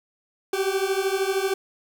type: beating tone pair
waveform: 40% pulse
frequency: 380 / 393 Hz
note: F#4 / G4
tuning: +46 / +4 cents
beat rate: 13 Hz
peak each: -24 dBFS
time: 0.53-1.54 s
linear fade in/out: 5 ms
effects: 8-bit